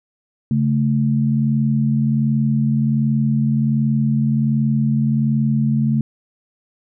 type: tone pair together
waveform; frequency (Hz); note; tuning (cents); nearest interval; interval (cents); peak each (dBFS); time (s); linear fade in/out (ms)
sine; 138.68 / 220; C#3 / A3; +1 / 0; minor sixth; 799; -17; 0.51-6.01; 2
effects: none